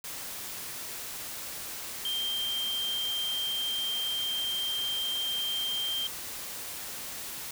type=tone in noise; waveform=sine; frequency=3165 Hz; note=G7; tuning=16 cents sharp; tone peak=-29 dBFS; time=2.05-6.07 s; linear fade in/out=2 ms; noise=white; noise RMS=-39 dBFS; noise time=0.04-7.51 s; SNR=+7 dB; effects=none